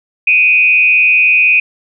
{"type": "tone with frequency modulation", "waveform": "sine", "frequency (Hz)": 2489, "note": "D#7", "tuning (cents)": 0, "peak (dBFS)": -6, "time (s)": [0.27, 1.6], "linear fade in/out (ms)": 5, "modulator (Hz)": 166, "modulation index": 0.62, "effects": []}